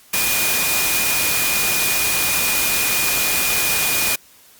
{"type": "tone in noise", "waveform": "sine", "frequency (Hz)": 2447, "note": "D#7", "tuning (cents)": -29, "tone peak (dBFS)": -23, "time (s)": [0.13, 4.16], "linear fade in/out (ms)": 10, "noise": "white", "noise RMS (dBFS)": -19, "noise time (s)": [0.13, 4.16], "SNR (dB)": -7, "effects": ["white hiss -49 dBFS RMS until 4.59 s", "Opus 48 kbps"]}